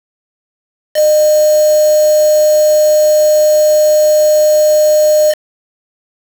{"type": "tone with quantisation", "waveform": "sine", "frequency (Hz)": 609, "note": "D#5", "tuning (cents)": -37, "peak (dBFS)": -6, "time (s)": [0.94, 5.35], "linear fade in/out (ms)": 50, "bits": 3, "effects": []}